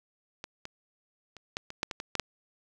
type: clicks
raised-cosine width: 0.2 ms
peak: -21 / -22 / -29 / -15 / -23 / -11 / -17 / -19 / -13 / -9 dBFS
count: 10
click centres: 0.441 / 0.654 / 1.367 / 1.569 / 1.704 / 1.831 / 1.912 / 2.001 / 2.153 / 2.197 s
effects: none